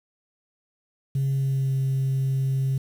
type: tone with pitch glide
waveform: sine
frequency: 136.1 to 133.92 Hz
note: C#3 to C3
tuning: -31 to +41 cents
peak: -19 dBFS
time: 1.15-2.78 s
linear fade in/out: 5 ms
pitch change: -28 cents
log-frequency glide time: 1.31-1.74 s
effects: tanh soft clip ceiling -19 dBFS + 8-bit